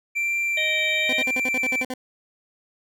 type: tone with vibrato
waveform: triangle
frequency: 2349 Hz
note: D7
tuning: in tune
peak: -20 dBFS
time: 0.15-1.84 s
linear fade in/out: 20 ms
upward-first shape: triangle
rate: 1.1 Hz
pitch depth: 10 cents each way
type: harmonic tone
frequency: 622.3 Hz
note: D#5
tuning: in tune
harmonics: 1 / 3 / 5 / 6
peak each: -31 / -31 / -31 / -28 dBFS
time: 0.57-1.23 s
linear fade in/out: 5 ms
type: tone bursts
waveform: 20% pulse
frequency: 255.7 Hz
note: C4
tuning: 40 cents flat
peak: -22 dBFS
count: 10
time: 1.09-1.939 s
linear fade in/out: 2 ms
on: 39 ms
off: 51 ms
effects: none